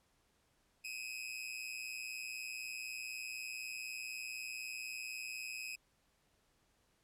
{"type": "tone with amplitude modulation", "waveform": "sawtooth", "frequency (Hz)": 2536, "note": "D#7", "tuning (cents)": 32, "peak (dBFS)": -35, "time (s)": [0.84, 5.76], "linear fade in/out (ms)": 10, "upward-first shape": "sine", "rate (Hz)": 120, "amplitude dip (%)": 85, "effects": ["pink hiss -75 dBFS RMS until 7.03 s", "low-pass 12000 Hz 12 dB/octave"]}